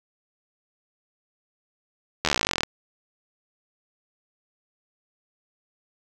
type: slowing click train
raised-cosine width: 0.2 ms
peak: -4 dBFS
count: 22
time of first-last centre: 2.25-2.634 s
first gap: 12 ms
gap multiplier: 1.04
effects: 7-bit